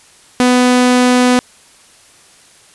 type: tone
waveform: sawtooth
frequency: 249.1 Hz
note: B3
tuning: 15 cents sharp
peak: -4 dBFS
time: 0.4-1.39 s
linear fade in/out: 0 ms
effects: white hiss -45 dBFS RMS until 2.74 s + resampled to 24000 Hz